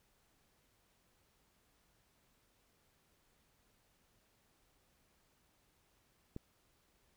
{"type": "click", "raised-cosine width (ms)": 3, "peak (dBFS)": -30, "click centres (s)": 6.364, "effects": ["pink hiss -74 dBFS RMS until 7.16 s"]}